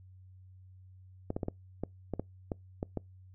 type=clicks; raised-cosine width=2 ms; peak=-20 dBFS; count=10; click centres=1.304 / 1.365 / 1.432 / 1.484 / 1.836 / 2.137 / 2.196 / 2.518 / 2.829 / 2.973 s; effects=noise-tail reverb RT60 0.2 s tail -26 dB re dry + added 93 Hz sine -52 dBFS peak until 3.34 s